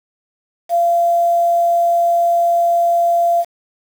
sine tone with quantisation, 687 Hz, F5, 29 cents flat, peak -11 dBFS, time 0.69-3.45 s, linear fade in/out 50 ms, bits 6, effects none

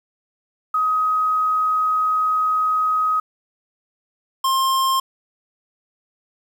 sine / square tone pair in turn, 1261 / 1060.7 Hz, D#6 / C6, +23 / +23 cents, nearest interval minor third, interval 300 cents, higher first, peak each -16 / -17 dBFS, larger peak first, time 0.74-3.2 / 4.44-5 s, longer first, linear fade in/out 5 ms, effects 8-bit

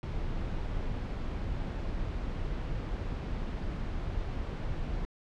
brown noise, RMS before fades -34 dBFS, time 0.03-5.05 s, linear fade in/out 0 ms, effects low-pass 4000 Hz 12 dB/octave

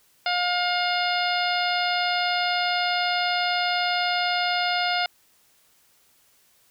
harmonic tone, 712 Hz, F5, 33 cents sharp, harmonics 1 / 2 / 3 / 4 / 5 / 6 / 7, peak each -25 / -28 / -30 / -31 / -32 / -33 / -33 dBFS, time 0.26-5.06 s, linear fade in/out 2 ms, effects white hiss -61 dBFS RMS until 6.7 s

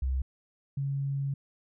sine tone pair in turn, 65.41 / 138.6 Hz, C2 / C#3, 0 / 0 cents, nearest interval octave + minor second, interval 1300 cents, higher second, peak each -26 / -28 dBFS, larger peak first, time 0.02-0.22 / 0.77-1.34 s, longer second, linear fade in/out 5 ms, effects none

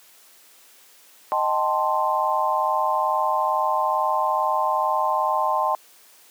sine chord, A half-diminished seventh, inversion second, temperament equal with one note detuned, 622.3 / 777.7 / 880 / 1046.5 Hz, Eb5 / G5 / A5 / C6, 0 / -14 / 0 / 0 cents, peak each -26 / -26 / -24 / -23 dBFS, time 1.32-5.75 s, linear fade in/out 0 ms, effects white hiss -52 dBFS RMS until 6.3 s + high-pass 300 Hz 12 dB/octave

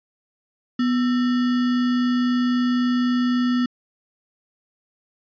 sine tone with sample-and-hold, 246.9 Hz, B3, in tune, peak -17 dBFS, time 0.79-3.66 s, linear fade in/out 5 ms, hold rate 1575 Hz, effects resampled to 11025 Hz

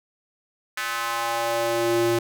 square tone with high-pass filter sweep, 116.54 Hz, A#2, in tune, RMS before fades -24 dBFS, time 0.77-2.19 s, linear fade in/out 5 ms, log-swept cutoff 1600 to 260 Hz, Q 2.1, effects none

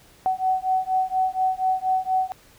sine beating tone pair, 749 / 753.2 Hz, F#5 / F#5, +21 / +31 cents, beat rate 4.2 Hz, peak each -23 dBFS, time 0.26-2.32 s, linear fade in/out 0 ms, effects pink hiss -53 dBFS RMS until 2.58 s

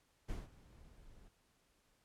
brown noise with ADSR envelope, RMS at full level -40 dBFS, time 0.28-1.29 s, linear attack 17 ms, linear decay 180 ms, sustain -20 dB, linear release 18 ms, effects pink hiss -75 dBFS RMS until 2.04 s + low-pass 12000 Hz 12 dB/octave

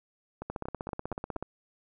two click trains, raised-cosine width 1 ms, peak -20 / -23 dBFS, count 16 / 5, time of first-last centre 0.5-1.426 / 0.42-1.361 s, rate 16.2 / 4.25 Hz, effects none

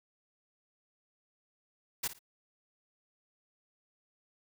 white noise with echo, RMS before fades -33 dBFS, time 2.03-2.08 s, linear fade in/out 10 ms, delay 56 ms, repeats 2, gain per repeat -13 dB, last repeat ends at 2.192 s, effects none

